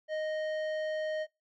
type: tone with tanh clipping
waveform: triangle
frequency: 621 Hz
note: D#5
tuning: 3 cents flat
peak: -33 dBFS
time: 0.08-1.27 s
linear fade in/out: 50 ms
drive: 16 dB
effects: noise-tail reverb RT60 0.2 s tail -23 dB re dry